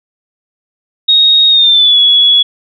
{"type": "tone with pitch glide", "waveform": "sine", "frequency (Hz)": [3747, 3377], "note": ["A#7", "G#7"], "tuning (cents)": [8, 28], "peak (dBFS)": -4, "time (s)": [1.08, 2.43], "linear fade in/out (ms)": 10, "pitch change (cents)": -180, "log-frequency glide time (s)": [1.49, 1.99], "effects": []}